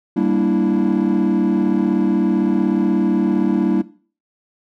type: chord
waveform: triangle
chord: E half-diminished seventh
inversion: first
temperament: equal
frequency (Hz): 196 / 233.1 / 293.7 / 329.6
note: G3 / Bb3 / D4 / E4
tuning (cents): 0 / 0 / 0 / 0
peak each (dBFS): -17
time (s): 0.16-3.82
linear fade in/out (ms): 10
effects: noise-tail reverb RT60 0.4 s tail -18 dB re dry + tanh soft clip ceiling -7 dBFS